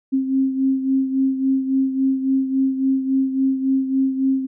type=beating tone pair; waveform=sine; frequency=265.9 / 269.5 Hz; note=C4 / C#4; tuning=+28 / -49 cents; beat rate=3.6 Hz; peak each=-17 / -24 dBFS; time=0.12-4.47 s; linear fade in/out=20 ms; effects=none